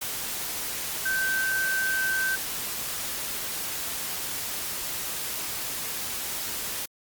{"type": "tone in noise", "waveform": "sine", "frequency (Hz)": 1547, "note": "G6", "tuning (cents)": -23, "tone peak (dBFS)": -24, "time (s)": [1.05, 2.36], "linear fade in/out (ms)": 10, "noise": "white", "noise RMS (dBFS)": -32, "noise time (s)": [0.01, 6.86], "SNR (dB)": 5, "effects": ["Opus 48 kbps"]}